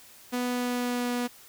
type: tone with pitch glide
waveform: sawtooth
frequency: 246.9 to 243.9 Hz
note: B3 to B3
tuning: 0 to -21 cents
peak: -23 dBFS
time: 0.32-1.28 s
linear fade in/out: 20 ms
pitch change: -21 cents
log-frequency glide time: 0.46-1.11 s
effects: white hiss -52 dBFS RMS until 1.48 s

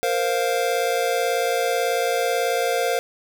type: chord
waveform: square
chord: Bb suspended second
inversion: none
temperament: just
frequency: 466.2 / 524.4 / 699.2 Hz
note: Bb4 / C5 / F5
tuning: 0 / +4 / +2 cents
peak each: -25 dBFS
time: 0.03-2.99 s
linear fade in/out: 0 ms
effects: none

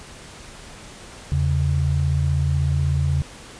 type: tone pair together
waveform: sine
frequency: 82.41 / 138.59 Hz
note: E2 / C#3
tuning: 0 / 0 cents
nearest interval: major sixth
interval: 900 cents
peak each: -20 dBFS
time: 1.32-3.22 s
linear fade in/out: 0 ms
effects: pink hiss -41 dBFS RMS until 3.59 s + resampled to 22050 Hz

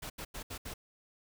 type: noise bursts at uneven times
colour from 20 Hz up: pink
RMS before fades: -42 dBFS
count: 5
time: 0.02-0.1 / 0.18-0.25 / 0.34-0.43 / 0.5-0.58 / 0.65-0.74 s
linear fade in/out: 10 ms
effects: none

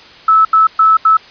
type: tone bursts at uneven times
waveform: sine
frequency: 1305 Hz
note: E6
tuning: 18 cents flat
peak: -5 dBFS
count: 4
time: 0.28-0.45 / 0.53-0.67 / 0.79-0.97 / 1.05-1.17 s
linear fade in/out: 5 ms
effects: white hiss -38 dBFS RMS until 1.3 s + resampled to 11025 Hz

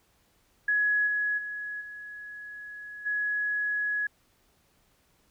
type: tone with level steps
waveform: sine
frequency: 1681 Hz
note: G#6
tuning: 20 cents sharp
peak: -22 / -25 / -33 / -39 / -26 dBFS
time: 0.68-4.07 s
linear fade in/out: 5 ms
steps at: 1.06 / 1.37 / 1.8 / 3.05 s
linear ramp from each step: 20 ms
effects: pink hiss -67 dBFS RMS until 5.3 s

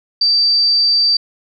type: tone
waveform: sine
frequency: 4654 Hz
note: D8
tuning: 17 cents flat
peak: -10 dBFS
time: 0.21-1.17 s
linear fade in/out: 5 ms
effects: none

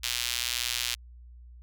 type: tone with high-pass filter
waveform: sawtooth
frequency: 121.4 Hz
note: B2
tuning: 29 cents flat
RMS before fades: -31 dBFS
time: 0.03-0.95 s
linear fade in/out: 10 ms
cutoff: 3300 Hz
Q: 1.3
effects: added 60 Hz sine -46 dBFS peak until 1.62 s

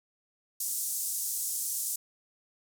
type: band-pass noise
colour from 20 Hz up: pink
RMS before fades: -33 dBFS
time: 0.6-1.96 s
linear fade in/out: 5 ms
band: 6900 to 15000 Hz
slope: 24 dB/octave
effects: none

